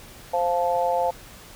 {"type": "chord", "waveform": "sine", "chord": "F major", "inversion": "second", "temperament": "just", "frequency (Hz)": [523.8, 698.5, 873.1], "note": ["C5", "F5", "A5"], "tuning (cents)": [2, 0, -14], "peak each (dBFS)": [-24, -24, -25], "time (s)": [0.33, 1.11], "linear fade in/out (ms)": 10, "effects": ["pink hiss -45 dBFS RMS until 1.55 s"]}